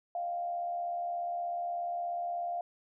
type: tone with frequency modulation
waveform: sine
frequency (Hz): 698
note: F5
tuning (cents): -1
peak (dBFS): -32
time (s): 0.15-2.61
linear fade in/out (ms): 2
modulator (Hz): 76.7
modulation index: 0.36
effects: none